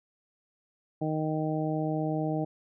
harmonic tone, 155.56 Hz, D#3, in tune, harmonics 1 / 2 / 3 / 4 / 5, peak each -31 / -31 / -37 / -35 / -37 dBFS, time 1.01-2.45 s, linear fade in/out 10 ms, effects none

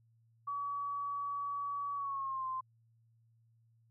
sine tone with pitch glide, 1137 to 1042.6 Hz, C#6 to C6, +44 to -6 cents, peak -35 dBFS, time 0.47-2.61 s, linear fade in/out 10 ms, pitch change -150 cents, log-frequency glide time 1.95-2.47 s, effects added 114 Hz sine -66 dBFS peak until 3.9 s

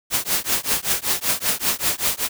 white noise with tremolo, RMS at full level -18 dBFS, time 0.1-2.29 s, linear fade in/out 50 ms, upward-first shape triangle, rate 5.2 Hz, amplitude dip 100%, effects none

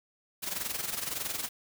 white noise with amplitude modulation, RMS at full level -32 dBFS, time 0.42-1.49 s, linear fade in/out 20 ms, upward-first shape sine, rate 21.7 Hz, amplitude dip 70%, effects none

